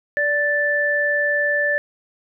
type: tone pair together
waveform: sine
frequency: 582.9 / 1760 Hz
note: D5 / A6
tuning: -13 / 0 cents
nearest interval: octave + perfect fifth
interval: 1913 cents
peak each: -22 / -18 dBFS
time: 0.17-1.78 s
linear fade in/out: 0 ms
effects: none